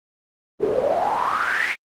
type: noise with band-pass filter sweep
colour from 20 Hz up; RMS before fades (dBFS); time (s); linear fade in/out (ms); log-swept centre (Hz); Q
pink; -21; 0.59-1.76; 50; 380 to 2300; 9.1
effects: Opus 24 kbps